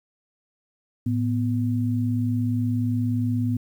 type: tone pair together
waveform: sine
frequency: 110 / 246.9 Hz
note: A2 / B3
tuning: 0 / 0 cents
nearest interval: octave + major second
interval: 1400 cents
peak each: -23 / -24 dBFS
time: 1.06-3.57 s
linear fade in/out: 5 ms
effects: 9-bit